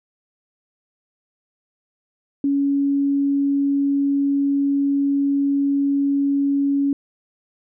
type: tone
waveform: sine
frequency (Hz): 280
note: C#4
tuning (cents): +18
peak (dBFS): -16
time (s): 2.44-6.93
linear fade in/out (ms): 2
effects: none